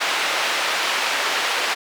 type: band-pass noise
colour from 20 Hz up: white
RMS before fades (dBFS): -22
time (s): 0-1.75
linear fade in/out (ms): 20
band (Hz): 560 to 3000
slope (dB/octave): 12
effects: none